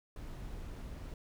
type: noise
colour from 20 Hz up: brown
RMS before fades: -44 dBFS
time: 0.16-1.14 s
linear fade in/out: 2 ms
effects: none